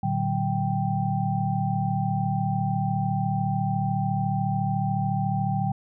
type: tone cluster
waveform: sine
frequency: 113.5 / 147.5 / 187.4 / 784 Hz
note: A#2 / D3 / F#3 / G5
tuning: -46 / +8 / +22 / 0 cents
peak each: -28 dBFS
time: 0.03-5.72 s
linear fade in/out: 5 ms
effects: none